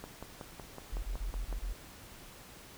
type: click train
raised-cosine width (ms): 1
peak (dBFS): -29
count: 9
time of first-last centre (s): 0.04-1.527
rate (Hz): 5.38
type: tone bursts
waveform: sine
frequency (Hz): 42.59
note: F1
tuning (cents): -43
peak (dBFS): -33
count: 6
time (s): 0.92-1.73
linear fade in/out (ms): 10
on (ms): 110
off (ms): 30
effects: pink hiss -52 dBFS RMS until 2.77 s